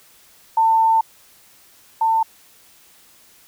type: tone pair in turn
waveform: sine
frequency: 896 / 896 Hz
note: A5 / A5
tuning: +31 / +31 cents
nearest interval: unison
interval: 0 cents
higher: neither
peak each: -12 / -14 dBFS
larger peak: first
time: 0.57-1.01 / 2.01-2.23 s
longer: first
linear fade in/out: 5 ms
effects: white hiss -51 dBFS RMS until 3.47 s